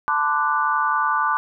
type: chord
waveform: sine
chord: D dominant seventh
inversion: second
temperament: equal with one note detuned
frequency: 880 / 1023.8 / 1174.7 / 1480 Hz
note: A5 / C6 / D6 / F#6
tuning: 0 / -38 / 0 / 0 cents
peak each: -24 / -25 / -21 / -24 dBFS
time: 0.08-1.37 s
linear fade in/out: 0 ms
effects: none